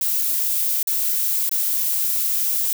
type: noise with dropouts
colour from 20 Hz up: violet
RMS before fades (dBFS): -21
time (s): 0.01-2.73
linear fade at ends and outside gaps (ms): 2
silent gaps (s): 0.829-0.872 / 1.493-1.513
effects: none